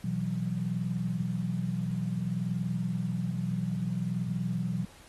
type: chord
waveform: sine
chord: B suspended fourth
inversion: none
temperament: just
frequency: 123.47 / 164.63 / 185.21 Hz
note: B2 / E3 / F#3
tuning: 0 / -2 / +2 cents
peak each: -34 / -33 / -32 dBFS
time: 0.04-4.85 s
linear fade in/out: 5 ms
effects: pink hiss -55 dBFS RMS until 5.08 s + AAC 32 kbps

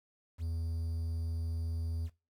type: tone with quantisation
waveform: triangle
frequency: 82.41 Hz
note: E2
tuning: in tune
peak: -31 dBFS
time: 0.38-2.1 s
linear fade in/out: 50 ms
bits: 10
effects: noise-tail reverb RT60 0.3 s tail -22 dB re dry + AAC 64 kbps

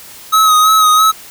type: tone with vibrato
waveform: square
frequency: 1270 Hz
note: D#6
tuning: 35 cents sharp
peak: -7 dBFS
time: 0.32-1.12 s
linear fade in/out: 20 ms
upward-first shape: sine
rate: 3 Hz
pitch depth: 34 cents each way
effects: white hiss -35 dBFS RMS until 1.3 s

